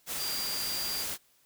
sine tone in noise, 4754 Hz, D8, 20 cents sharp, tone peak -34 dBFS, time 0.17-1.06 s, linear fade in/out 50 ms, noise white, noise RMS -35 dBFS, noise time 0.06-1.18 s, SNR -2 dB, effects white hiss -66 dBFS RMS until 1.45 s

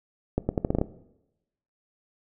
accelerating click train, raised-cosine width 2 ms, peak -10 dBFS, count 8, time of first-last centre 0.38-0.815 s, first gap 110 ms, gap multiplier 0.8, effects noise-tail reverb RT60 0.9 s tail -17 dB re dry

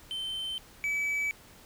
triangle tone pair in turn, 3090 / 2293 Hz, G7 / D7, -26 / -42 cents, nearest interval perfect fourth, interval 516 cents, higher first, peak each -31 / -26 dBFS, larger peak second, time 0.11-0.58 / 0.84-1.31 s, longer neither, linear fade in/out 0 ms, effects pink hiss -54 dBFS RMS until 1.65 s

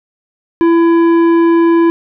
sine tone with tanh clipping, 334.9 Hz, E4, 27 cents sharp, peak -8 dBFS, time 0.61-1.9 s, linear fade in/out 0 ms, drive 11 dB, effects none

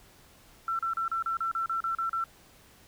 sine tone bursts, 1344 Hz, E6, 33 cents sharp, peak -27 dBFS, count 11, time 0.68-2.24 s, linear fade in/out 2 ms, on 110 ms, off 35 ms, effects pink hiss -57 dBFS RMS until 2.87 s

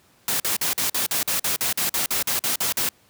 white noise bursts, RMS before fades -23 dBFS, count 16, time 0.28-2.89 s, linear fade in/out 2 ms, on 120 ms, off 46 ms, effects pink hiss -58 dBFS RMS until 3.09 s + high-pass 80 Hz 12 dB/octave

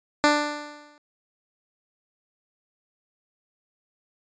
10% pulse tone with exponential decay, 295.5 Hz, D4, 11 cents sharp, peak -6 dBFS, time 0.24-0.98 s, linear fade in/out 0 ms, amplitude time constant 160 ms, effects resampled to 16000 Hz

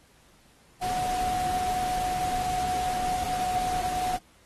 sine tone in noise, 734 Hz, F#5, 14 cents flat, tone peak -26 dBFS, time 0.81-4.18 s, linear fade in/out 20 ms, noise pink, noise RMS -36 dBFS, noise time 0.81-4.18 s, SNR +7 dB, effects pink hiss -60 dBFS RMS until 4.45 s + AAC 32 kbps

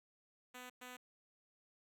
5% pulse tone bursts at uneven times, 250 Hz, B3, 21 cents sharp, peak -38 dBFS, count 2, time 0.54-0.7 / 0.81-0.97 s, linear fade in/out 10 ms, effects none

